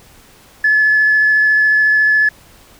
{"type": "tone with vibrato", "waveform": "sine", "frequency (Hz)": 1720, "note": "A6", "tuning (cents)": -40, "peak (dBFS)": -8, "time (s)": [0.64, 2.29], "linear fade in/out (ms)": 5, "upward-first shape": "sine", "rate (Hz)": 14, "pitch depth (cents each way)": 8, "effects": ["tanh soft clip ceiling -4 dBFS", "pink hiss -45 dBFS RMS until 2.79 s"]}